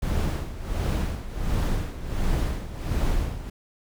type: noise with tremolo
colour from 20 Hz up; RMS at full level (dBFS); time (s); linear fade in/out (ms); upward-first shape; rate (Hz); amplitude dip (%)
brown; -23; 0.02-3.5; 5; sine; 1.4; 75
effects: none